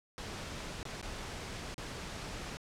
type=noise with dropouts; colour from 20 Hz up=pink; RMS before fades=-42 dBFS; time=0.18-2.57 s; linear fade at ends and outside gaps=0 ms; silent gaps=0.83-0.853 / 1.014-1.027 / 1.743-1.78 s; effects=low-pass 7000 Hz 12 dB/octave